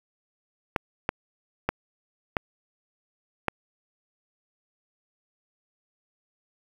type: clicks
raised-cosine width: 0.5 ms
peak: -8 dBFS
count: 5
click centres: 0.762 / 1.091 / 1.69 / 2.368 / 3.483 s
effects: 7-bit